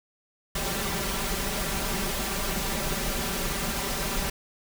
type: noise with comb filter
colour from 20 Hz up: pink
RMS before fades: -29 dBFS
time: 0.55-4.3 s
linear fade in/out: 5 ms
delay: 5.1 ms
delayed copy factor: +0.75
effects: none